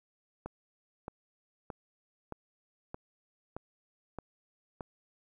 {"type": "click train", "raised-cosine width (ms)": 1, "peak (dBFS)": -25, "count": 8, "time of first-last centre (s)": [0.46, 4.808], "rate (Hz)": 1.61, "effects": ["11-bit"]}